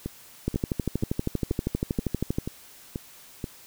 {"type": "two click trains", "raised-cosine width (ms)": 3, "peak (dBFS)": [-17, -12], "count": [8, 25], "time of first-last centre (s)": [[0.06, 3.442], [0.48, 2.385]], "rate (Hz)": [2.07, 12.6], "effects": ["white hiss -50 dBFS RMS until 3.66 s"]}